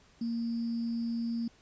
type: tone with sample-and-hold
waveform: sine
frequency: 232.2 Hz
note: A#3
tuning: 7 cents flat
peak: -30 dBFS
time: 0.21-1.48 s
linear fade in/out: 5 ms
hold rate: 4900 Hz
effects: pink hiss -62 dBFS RMS until 1.61 s + resampled to 16000 Hz